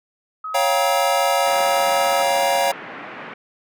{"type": "tone with pitch glide", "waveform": "sine", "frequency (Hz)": [1272, 1289], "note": ["D#6", "E6"], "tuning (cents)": [38, -39], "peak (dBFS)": -26, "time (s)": [0.44, 2.22], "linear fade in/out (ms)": 5, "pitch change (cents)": 23, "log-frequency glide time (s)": [0.65, 0.86]}
{"type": "chord", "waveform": "square", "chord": "G half-diminished seventh", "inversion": "second", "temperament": "equal with one note detuned", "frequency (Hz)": [554.4, 698.5, 784, 948.6], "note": ["Db5", "F5", "G5", "Bb5"], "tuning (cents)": [0, 0, 0, 30], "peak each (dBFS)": [-22, -22, -24, -24], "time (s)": [0.54, 2.72], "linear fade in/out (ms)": 10}
{"type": "band-pass noise", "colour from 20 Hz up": "white", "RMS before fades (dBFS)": -35, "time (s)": [1.46, 3.34], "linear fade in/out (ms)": 5, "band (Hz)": [150, 2100], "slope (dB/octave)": 24}
{"effects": []}